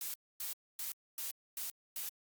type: noise bursts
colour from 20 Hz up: blue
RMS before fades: -40 dBFS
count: 6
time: 0.01-2.09 s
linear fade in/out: 2 ms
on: 130 ms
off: 260 ms
effects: Opus 48 kbps